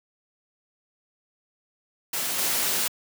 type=noise with level steps; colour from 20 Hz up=white; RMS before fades=-28 / -25 dBFS; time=2.13-2.88 s; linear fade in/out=5 ms; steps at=2.38 s; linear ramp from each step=10 ms; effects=high-pass 150 Hz 12 dB/octave